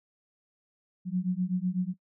sine beating tone pair, 178.3 / 186.3 Hz, F3 / F#3, +36 / +12 cents, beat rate 8 Hz, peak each -29 / -29 dBFS, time 1.05-1.94 s, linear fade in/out 50 ms, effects noise-tail reverb RT60 0.1 s tail -19 dB re dry

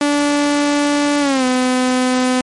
sawtooth tone with pitch glide, 290 to 253.9 Hz, D4 to B3, -22 to +48 cents, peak -9 dBFS, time 0.01-2.41 s, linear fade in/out 2 ms, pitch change -230 cents, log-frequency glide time 1.2-1.45 s, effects MP3 48 kbps

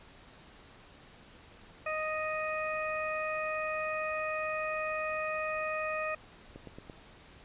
harmonic tone, 622.3 Hz, D#5, in tune, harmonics 1 / 2 / 3 / 4, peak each -35 / -37 / -40 / -38 dBFS, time 1.86-6.15 s, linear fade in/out 5 ms
click train, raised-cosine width 2 ms, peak -31 dBFS, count 4, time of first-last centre 6.56-6.898 s, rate 8.87 Hz
effects pink hiss -55 dBFS RMS until 7.44 s + resampled to 8000 Hz

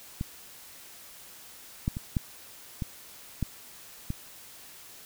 clicks, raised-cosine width 5 ms, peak -18 / -14 / -21 / -13 / -18 / -15 / -18 dBFS, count 7, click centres 0.211 / 1.879 / 1.969 / 2.168 / 2.822 / 3.427 / 4.104 s, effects white hiss -49 dBFS RMS until 5.05 s

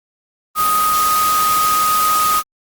sine tone in noise, 1249 Hz, D#6, 6 cents sharp, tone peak -13 dBFS, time 0.55-2.43 s, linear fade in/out 50 ms, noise white, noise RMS -21 dBFS, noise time 0.55-2.43 s, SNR +5 dB, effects Opus 32 kbps

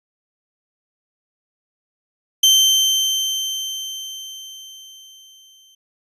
30% pulse tone with exponential decay, 3113 Hz, G7, 13 cents flat, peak -6 dBFS, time 2.43-5.75 s, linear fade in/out 5 ms, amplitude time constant 720 ms, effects resampled to 32000 Hz

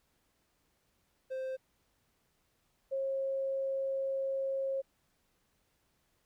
triangle / sine tone pair in turn, 523.3 / 539.6 Hz, C5 / C#5, 0 / -47 cents, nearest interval minor second, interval 53 cents, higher second, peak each -33 / -31 dBFS, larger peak second, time 1.3-1.57 / 2.91-4.82 s, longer second, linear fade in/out 20 ms, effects pink hiss -75 dBFS RMS until 6.25 s

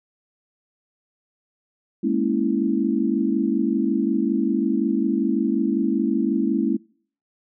sine chord, A# half-diminished seventh, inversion third, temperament equal, 207.7 / 233.1 / 277.2 / 329.6 Hz, G#3 / A#3 / C#4 / E4, 0 / 0 / 0 / 0 cents, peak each -24 dBFS, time 2.03-6.77 s, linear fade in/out 10 ms, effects noise-tail reverb RT60 0.5 s tail -24 dB re dry

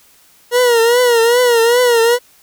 40% pulse tone with vibrato, 476.5 Hz, A#4, 38 cents sharp, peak -8 dBFS, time 0.51-2.19 s, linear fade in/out 50 ms, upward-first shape triangle, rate 2.5 Hz, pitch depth 97 cents each way, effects white hiss -49 dBFS RMS until 2.42 s

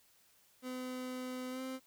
30% pulse tone with pitch glide, 254.2 to 260.9 Hz, C4 to C4, -50 to -5 cents, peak -37 dBFS, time 0.62-1.8 s, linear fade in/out 50 ms, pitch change +45 cents, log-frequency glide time 1.5-1.61 s, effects white hiss -68 dBFS RMS until 1.86 s

